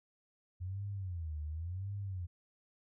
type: tone with vibrato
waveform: sine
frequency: 87.31 Hz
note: F2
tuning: in tune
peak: -37 dBFS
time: 0.6-2.27 s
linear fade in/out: 20 ms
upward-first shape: sine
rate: 0.92 Hz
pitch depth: 250 cents each way
effects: none